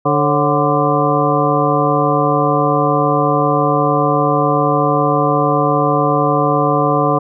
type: harmonic tone with a mistuned harmonic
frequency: 147.1 Hz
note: D3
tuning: 3 cents sharp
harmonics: 1 / 2 / 3 / 4 / 5 / 7 / 8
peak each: -19 / -19 / -19 / -19 / -19 / -19 / -19 dBFS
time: 0.05-7.19 s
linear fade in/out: 10 ms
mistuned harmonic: 4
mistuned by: -110 cents
effects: none

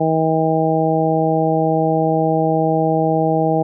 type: harmonic tone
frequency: 159.8 Hz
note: D#3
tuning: 47 cents sharp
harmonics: 1 / 2 / 3 / 4 / 5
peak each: -20 / -20 / -20 / -20 / -20 dBFS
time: 0-3.63 s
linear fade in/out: 10 ms
effects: none

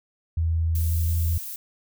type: tone with pitch glide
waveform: sine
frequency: 81.9 to 82.61 Hz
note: E2 to E2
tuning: -11 to +4 cents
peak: -20 dBFS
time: 0.37-1.38 s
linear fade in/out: 5 ms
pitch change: +15 cents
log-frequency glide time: 0.84-0.98 s
type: noise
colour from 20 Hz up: violet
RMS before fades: -35 dBFS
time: 0.75-1.56 s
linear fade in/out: 2 ms
effects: none

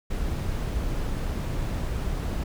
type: noise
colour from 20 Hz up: brown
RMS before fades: -28 dBFS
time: 0.1-2.44 s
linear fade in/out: 10 ms
effects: none

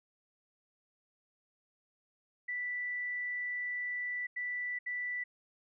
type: tone bursts at uneven times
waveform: sine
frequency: 1972 Hz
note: B6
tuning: 3 cents flat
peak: -34 dBFS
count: 3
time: 2.48-4.27 / 4.36-4.79 / 4.86-5.24 s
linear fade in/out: 10 ms
effects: none

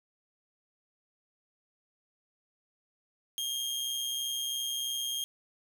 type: tone with amplitude modulation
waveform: sawtooth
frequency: 3226 Hz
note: G7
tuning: 49 cents sharp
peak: -27 dBFS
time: 3.38-5.24 s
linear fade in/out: 0 ms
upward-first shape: sine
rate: 123 Hz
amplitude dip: 35%
effects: none

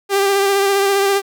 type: tone with vibrato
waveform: sawtooth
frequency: 395.9 Hz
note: G4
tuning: 17 cents sharp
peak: -9 dBFS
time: 0.09-1.22 s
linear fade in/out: 50 ms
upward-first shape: sine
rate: 15 Hz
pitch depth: 25 cents each way
effects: 8-bit

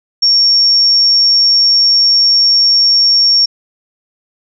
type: tone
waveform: sine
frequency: 5510 Hz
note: F8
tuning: 24 cents flat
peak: -6 dBFS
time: 0.22-3.46 s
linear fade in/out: 10 ms
effects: none

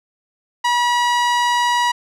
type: tone with low-pass filter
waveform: sawtooth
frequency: 966 Hz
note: B5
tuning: 39 cents flat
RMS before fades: -17 dBFS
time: 0.64-1.92 s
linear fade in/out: 10 ms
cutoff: 7300 Hz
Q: 0.52
effects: none

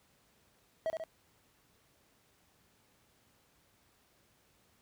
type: tone with echo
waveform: triangle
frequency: 645 Hz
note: E5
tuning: 38 cents flat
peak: -28 dBFS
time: 0.86-0.9 s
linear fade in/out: 0 ms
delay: 69 ms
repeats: 2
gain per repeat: -4 dB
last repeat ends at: 1.038 s
effects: pink hiss -69 dBFS RMS until 4.81 s + high-pass 60 Hz 12 dB/octave

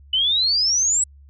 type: exponential sweep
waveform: sine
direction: up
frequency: 2960 to 7930 Hz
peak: -16 dBFS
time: 0.13-1.04 s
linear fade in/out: 5 ms
effects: added 70 Hz sine -44 dBFS peak until 1.29 s

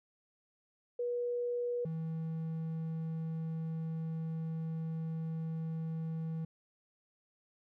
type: tone pair in turn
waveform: sine / triangle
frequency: 484.1 / 161.55 Hz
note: B4 / E3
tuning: -35 / -35 cents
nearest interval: octave + perfect fifth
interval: 1900 cents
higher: first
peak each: -32 / -33 dBFS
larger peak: first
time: 0.99-1.85 / 1.85-6.45 s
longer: second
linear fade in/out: 5 ms
effects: none

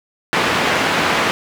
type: band-pass noise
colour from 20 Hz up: white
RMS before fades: -17 dBFS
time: 0.33-1.31 s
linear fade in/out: 0 ms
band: 120 to 2100 Hz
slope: 12 dB/octave
effects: none

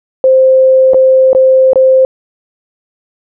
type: tone with dropouts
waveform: sine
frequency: 523.3 Hz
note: C5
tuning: in tune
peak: -3 dBFS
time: 0.24-2.05 s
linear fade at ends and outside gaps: 1 ms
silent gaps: 0.935-0.944 / 1.331-1.349 / 1.733-1.757 s
effects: none

